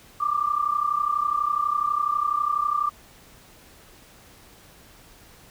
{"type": "tone pair together", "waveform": "sine", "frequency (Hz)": [1167.9, 1200], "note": ["D6", "D6"], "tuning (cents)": [-10, 37], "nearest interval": "unison", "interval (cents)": 47, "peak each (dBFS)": -24, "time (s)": [0.2, 2.9], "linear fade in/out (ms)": 10, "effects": ["pink hiss -51 dBFS RMS until 5.5 s"]}